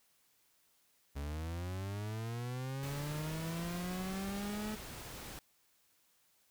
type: linear sweep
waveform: 40% pulse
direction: up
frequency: 68.9 to 216.2 Hz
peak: -37 dBFS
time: 1.15-4.76 s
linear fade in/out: 20 ms
type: noise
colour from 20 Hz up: pink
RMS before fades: -47 dBFS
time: 2.83-5.39 s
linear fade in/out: 0 ms
effects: white hiss -72 dBFS RMS until 6.5 s